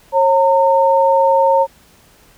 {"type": "tone pair together", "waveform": "sine", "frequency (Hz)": [543, 913.2], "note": ["C#5", "A#5"], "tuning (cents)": [-36, -36], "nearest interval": "major sixth", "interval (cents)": 900, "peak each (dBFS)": -12, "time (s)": [0.12, 1.67], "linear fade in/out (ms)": 50, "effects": ["pink hiss -49 dBFS RMS until 2.37 s"]}